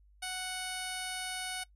10% pulse tone with low-pass filter, 740 Hz, F#5, in tune, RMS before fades -38 dBFS, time 0.22-1.64 s, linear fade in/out 10 ms, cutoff 9200 Hz, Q 3.8, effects noise-tail reverb RT60 0.1 s tail -20 dB re dry + added 50 Hz sine -59 dBFS peak until 1.75 s

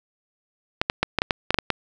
clicks, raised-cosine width 0.3 ms, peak -3 dBFS, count 10, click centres 0.815 / 0.899 / 1.03 / 1.187 / 1.219 / 1.308 / 1.506 / 1.544 / 1.587 / 1.703 s, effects none

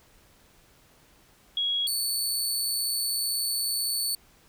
sine / 20% pulse tone pair in turn, 3317 / 4469 Hz, G#7 / C#8, -3 / +13 cents, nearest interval perfect fourth, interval 516 cents, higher second, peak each -24 / -20 dBFS, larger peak second, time 1.57-1.87 / 1.87-4.15 s, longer second, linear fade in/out 2 ms, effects pink hiss -59 dBFS RMS until 4.48 s

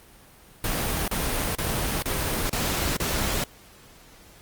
pink noise bursts, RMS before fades -26 dBFS, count 6, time 0.64-3.44 s, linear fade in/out 2 ms, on 440 ms, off 32 ms, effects pink hiss -51 dBFS RMS until 4.41 s + Opus 32 kbps

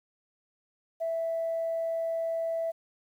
sine tone, 659.3 Hz, E5, in tune, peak -27 dBFS, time 1-2.72 s, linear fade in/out 20 ms, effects tanh soft clip ceiling -23 dBFS + 10-bit

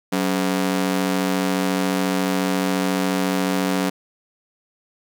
sawtooth ring-modulated tone, 233.1 Hz, A#3, in tune, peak -12 dBFS, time 0.12-3.9 s, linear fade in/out 10 ms, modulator 47.1 Hz, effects none

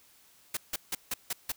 white noise bursts, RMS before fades -32 dBFS, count 6, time 0.54-1.52 s, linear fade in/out 5 ms, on 30 ms, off 160 ms, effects white hiss -61 dBFS RMS until 1.56 s

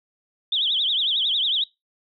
sine tone with vibrato, 3407 Hz, G#7, 44 cents sharp, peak -19 dBFS, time 0.52-1.64 s, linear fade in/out 5 ms, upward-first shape triangle, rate 11 Hz, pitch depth 230 cents each way, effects noise-tail reverb RT60 0.2 s tail -22 dB re dry

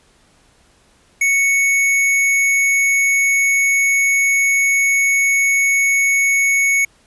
square tone, 2217 Hz, C#7, in tune, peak -13 dBFS, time 1.21-6.85 s, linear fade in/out 5 ms, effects pink hiss -54 dBFS RMS until 7.06 s + resampled to 24000 Hz

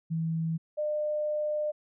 sine tone pair in turn, 162.8 / 602.3 Hz, E3 / D5, -21 / +44 cents, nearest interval octave + major seventh, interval 2265 cents, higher second, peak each -27 dBFS, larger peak neither, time 0.1-0.58 / 0.77-1.72 s, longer second, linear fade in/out 20 ms, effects none

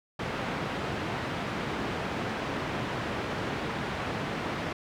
pink band-pass noise, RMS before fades -33 dBFS, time 0.19-4.73 s, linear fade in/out 5 ms, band 110 to 2500 Hz, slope 12 dB/octave, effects none

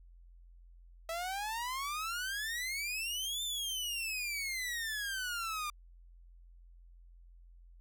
sawtooth exponential two-way sweep, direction up then down, 649 to 3594 to 1191 Hz, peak -32 dBFS, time 1.09-5.7 s, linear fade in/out 2 ms, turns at 3.43 s, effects added 43 Hz sine -54 dBFS peak until 7.8 s

